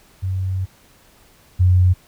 sine tone pair in turn, 94 / 90.96 Hz, F#2 / F#2, +28 / -29 cents, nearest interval minor second, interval 57 cents, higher first, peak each -19 / -10 dBFS, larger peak second, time 0.22-0.66 / 1.59-1.94 s, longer first, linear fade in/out 20 ms, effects pink hiss -52 dBFS RMS until 2.07 s

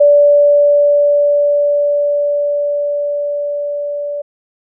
sine tone with level ramp, 580 Hz, D5, 22 cents flat, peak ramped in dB -4 to -18 dBFS, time 0-4.22 s, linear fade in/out 10 ms, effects none

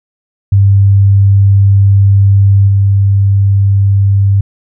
sine tone with level steps, 99 Hz, G2, 18 cents sharp, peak -3 / -5 dBFS, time 0.52-4.41 s, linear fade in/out 5 ms, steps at 2.67 s, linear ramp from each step 20 ms, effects none

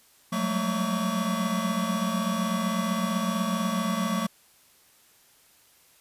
square tone cluster, 182.2 / 190.3 / 206.8 / 222.6 / 1134 Hz, F#3 / F#3 / G#3 / A3 / C#6, -26 / +49 / -7 / +20 / +39 cents, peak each -31 / -35 / -36 / -30 / -33 dBFS, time 0.32-4.27 s, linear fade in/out 10 ms, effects white hiss -59 dBFS RMS until 6 s + resampled to 32000 Hz

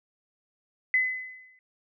sine tone with exponential decay, 2023 Hz, B6, 41 cents sharp, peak -18 dBFS, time 0.94-1.59 s, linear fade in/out 1 ms, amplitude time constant 140 ms, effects none

